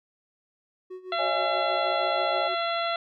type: tone with tremolo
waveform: triangle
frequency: 370 Hz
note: F#4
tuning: in tune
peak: -33 dBFS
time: 0.9-2.55 s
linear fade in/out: 10 ms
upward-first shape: sine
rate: 6.3 Hz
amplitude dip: 80%
type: harmonic tone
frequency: 678 Hz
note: E5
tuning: 49 cents sharp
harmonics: 1 / 2 / 3 / 4 / 5 / 6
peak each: -28 / -30 / -36 / -38 / -35 / -38 dBFS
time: 1.12-2.96 s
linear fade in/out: 2 ms
type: chord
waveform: sine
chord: C# suspended second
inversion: none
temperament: just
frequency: 554.4 / 623.7 / 831.5 Hz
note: C#5 / D#5 / G#5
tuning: 0 / +4 / +2 cents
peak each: -31 dBFS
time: 1.18-2.49 s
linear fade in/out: 20 ms
effects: none